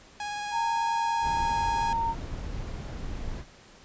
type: tone with vibrato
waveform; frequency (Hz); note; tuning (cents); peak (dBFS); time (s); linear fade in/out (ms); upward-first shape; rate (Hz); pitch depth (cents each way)
sawtooth; 828; G#5; -5; -28; 0.2-1.93; 2; triangle; 18; 14
type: tone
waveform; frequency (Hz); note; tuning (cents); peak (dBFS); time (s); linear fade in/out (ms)
sine; 918; A#5; -27; -25; 0.51-2.15; 50
type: noise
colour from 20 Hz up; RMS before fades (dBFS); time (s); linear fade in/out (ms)
brown; -35; 1.21-3.45; 50
effects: pink hiss -53 dBFS RMS until 3.84 s + resampled to 16000 Hz